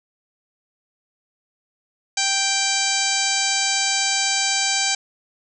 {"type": "harmonic tone", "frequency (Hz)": 784, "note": "G5", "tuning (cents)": 0, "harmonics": [1, 2, 3, 4, 5, 6, 7, 8, 9, 10], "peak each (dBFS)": [-28, -29, -26, -29, -28, -26, -31, -26, -28, -29], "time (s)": [2.17, 4.95], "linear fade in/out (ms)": 5, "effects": []}